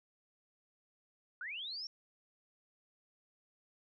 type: linear sweep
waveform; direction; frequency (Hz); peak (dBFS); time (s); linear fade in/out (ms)
sine; up; 1386 to 5580; -40; 1.41-1.87; 2
effects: none